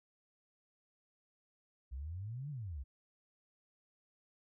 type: exponential two-way sweep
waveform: sine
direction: up then down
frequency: 60.7 to 152.4 to 60.7 Hz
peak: -40 dBFS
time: 1.91-2.84 s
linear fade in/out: 20 ms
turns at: 2.5 s
effects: none